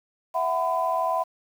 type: chord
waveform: sine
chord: E suspended second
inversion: none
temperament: equal with one note detuned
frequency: 659.3 / 740 / 1006.8 Hz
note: E5 / F#5 / B5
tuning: 0 / 0 / +33 cents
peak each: -26 / -27 / -25 dBFS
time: 0.34-1.24 s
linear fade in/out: 20 ms
effects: tanh soft clip ceiling -12 dBFS + 8-bit